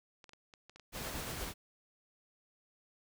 clicks, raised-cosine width 0.2 ms, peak -37 dBFS, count 11, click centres 0.242 / 0.293 / 0.334 / 0.538 / 0.696 / 0.76 / 0.797 / 0.997 / 1.057 / 1.089 / 1.153 s
pink noise with tremolo, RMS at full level -40 dBFS, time 0.92-1.54 s, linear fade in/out 50 ms, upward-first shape sine, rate 8.5 Hz, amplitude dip 25%
effects none

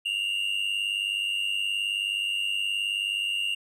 triangle tone pair together, 2758 / 2857 Hz, F7 / F7, -22 / +39 cents, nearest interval minor second, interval 61 cents, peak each -27 dBFS, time 0.05-3.55 s, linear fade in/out 10 ms, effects resampled to 32000 Hz

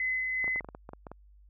sine tone with tremolo, 2032 Hz, B6, 49 cents sharp, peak -27 dBFS, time 0-0.6 s, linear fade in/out 2 ms, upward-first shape sine, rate 2.7 Hz, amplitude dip 25%
clicks, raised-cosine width 1 ms, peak -28 dBFS, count 11, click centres 0.443 / 0.479 / 0.56 / 0.608 / 0.646 / 0.688 / 0.749 / 0.891 / 0.934 / 1.068 / 1.116 s
effects added 50 Hz sine -54 dBFS peak until 1.49 s

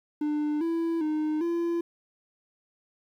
triangle tone with pitch steps, 298.8 / 332.1 / 307 / 339.9 Hz, D4 / E4 / D#4 / F4, +30 / +13 / -23 / -47 cents, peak -23 dBFS, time 0.21-1.81 s, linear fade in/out 5 ms, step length 400 ms, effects 10-bit

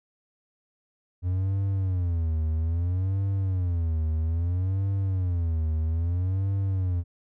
triangle tone with vibrato, 87.9 Hz, F2, 12 cents sharp, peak -21 dBFS, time 1.22-7.04 s, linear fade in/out 50 ms, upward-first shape sine, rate 0.61 Hz, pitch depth 190 cents each way, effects none

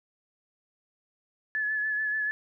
sine tone with vibrato, 1719 Hz, A6, 41 cents flat, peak -26 dBFS, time 1.55-2.31 s, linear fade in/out 0 ms, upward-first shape sine, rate 6.9 Hz, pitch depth 27 cents each way, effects none

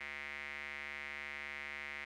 square tone with band-pass filter, 71.8 Hz, D2, 39 cents flat, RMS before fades -45 dBFS, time 0-2.05 s, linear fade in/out 10 ms, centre 2100 Hz, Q 5.9, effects none

